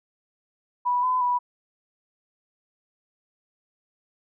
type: tone with pitch steps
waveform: sine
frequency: 982 / 1011 / 981 Hz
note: B5 / B5 / B5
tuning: -10 / +40 / -12 cents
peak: -20 dBFS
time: 0.85-1.39 s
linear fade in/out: 20 ms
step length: 180 ms
effects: none